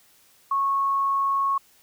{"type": "tone", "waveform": "sine", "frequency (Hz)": 1100, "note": "C#6", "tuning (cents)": -14, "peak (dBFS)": -20, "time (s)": [0.51, 1.58], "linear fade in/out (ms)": 5, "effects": ["white hiss -58 dBFS RMS until 1.82 s"]}